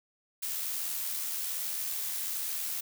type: noise with amplitude modulation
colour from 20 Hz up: blue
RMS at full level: -33 dBFS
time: 0.42-2.81 s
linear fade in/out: 10 ms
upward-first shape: sine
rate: 81.2 Hz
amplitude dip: 30%
effects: none